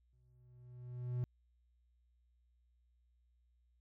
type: tone with exponential growth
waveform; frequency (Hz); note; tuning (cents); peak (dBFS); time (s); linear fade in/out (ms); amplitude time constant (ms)
triangle; 123.47; B2; 0; -31; 0.13-1.24; 0; 240
effects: added 60 Hz sine -70 dBFS peak until 3.8 s